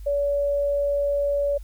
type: tone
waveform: sine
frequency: 570 Hz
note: C#5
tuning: 48 cents sharp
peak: -20 dBFS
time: 0.06-1.58 s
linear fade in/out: 10 ms
effects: added 50 Hz sine -35 dBFS peak until 1.63 s + white hiss -59 dBFS RMS until 1.63 s